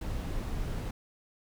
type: noise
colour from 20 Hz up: brown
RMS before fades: -34 dBFS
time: 0.01-0.91 s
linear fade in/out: 5 ms
effects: none